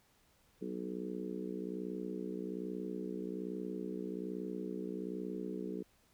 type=harmonic tone with a mistuned harmonic; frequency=61.2 Hz; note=B1; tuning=15 cents flat; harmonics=3 / 4 / 5 / 6 / 7 / 8; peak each=-43 / -47 / -44 / -46 / -44 / -55 dBFS; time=0.61-5.83 s; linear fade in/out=10 ms; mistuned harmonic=3; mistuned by=+52 cents; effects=pink hiss -70 dBFS RMS until 6.13 s